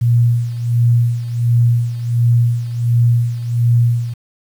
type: tone with tremolo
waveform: sine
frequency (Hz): 118.8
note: A#2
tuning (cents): +33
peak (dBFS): -8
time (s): 0.01-4.14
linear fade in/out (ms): 10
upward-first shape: sine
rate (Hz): 1.4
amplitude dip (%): 75
effects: 7-bit